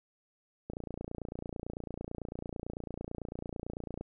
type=click train; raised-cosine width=2 ms; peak=-25 dBFS; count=97; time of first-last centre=0.7-4.01 s; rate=29 Hz; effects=none